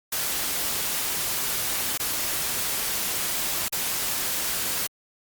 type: noise with dropouts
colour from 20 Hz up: white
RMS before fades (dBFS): -27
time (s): 0.12-4.87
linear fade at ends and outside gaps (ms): 5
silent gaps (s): 1.976-1.997 / 3.684-3.724
effects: Opus 48 kbps